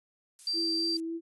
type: noise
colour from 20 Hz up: violet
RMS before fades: -45 dBFS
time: 0.39-1 s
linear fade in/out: 0 ms
type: tone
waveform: sine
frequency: 4699 Hz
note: D8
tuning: in tune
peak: -28 dBFS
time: 0.47-0.97 s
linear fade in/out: 2 ms
type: tone with vibrato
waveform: sine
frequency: 329.6 Hz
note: E4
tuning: in tune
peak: -32 dBFS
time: 0.53-1.21 s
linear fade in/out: 50 ms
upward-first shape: sine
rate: 3.6 Hz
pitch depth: 16 cents each way
effects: resampled to 24000 Hz